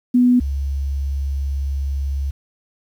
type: tone pair in turn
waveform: sine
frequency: 246.9 / 69.02 Hz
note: B3 / C#2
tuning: 0 / -7 cents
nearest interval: octave + minor seventh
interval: 2207 cents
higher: first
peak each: -10 / -19 dBFS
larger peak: first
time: 0.14-0.4 / 0.4-2.31 s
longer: second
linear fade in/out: 10 ms
effects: 8-bit